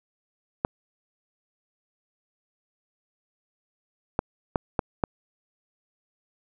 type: clicks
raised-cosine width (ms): 1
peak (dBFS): -8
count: 5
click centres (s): 0.649 / 4.191 / 4.558 / 4.792 / 5.038
effects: none